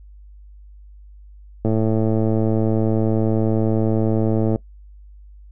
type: click train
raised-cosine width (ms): 2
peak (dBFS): -7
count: 321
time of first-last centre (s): 1.65-4.559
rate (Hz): 110
effects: noise-tail reverb RT60 0.1 s tail -21 dB re dry + added 50 Hz sine -40 dBFS peak until 5.51 s